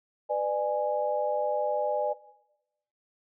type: chord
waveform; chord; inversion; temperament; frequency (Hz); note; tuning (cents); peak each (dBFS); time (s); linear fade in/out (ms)
sine; G# diminished; first; just; 498.4 / 598 / 830.6; B4 / D5 / G#5; +16 / +31 / 0; -31 / -28 / -30; 0.29-2.14; 20
effects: noise-tail reverb RT60 0.9 s tail -17 dB re dry